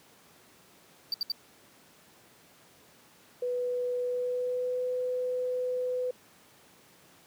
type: tone bursts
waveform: triangle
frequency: 4645 Hz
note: D8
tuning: 20 cents flat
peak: -26 dBFS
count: 3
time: 1.12-1.319 s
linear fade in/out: 2 ms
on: 21 ms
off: 68 ms
type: tone with pitch glide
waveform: sine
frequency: 493.9 to 501.7 Hz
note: B4 to B4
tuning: 0 to +27 cents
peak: -28 dBFS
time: 3.42-6.11 s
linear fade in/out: 5 ms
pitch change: +27 cents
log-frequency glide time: 4.03-4.88 s
effects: pink hiss -58 dBFS RMS until 7.26 s + high-pass 150 Hz 12 dB/octave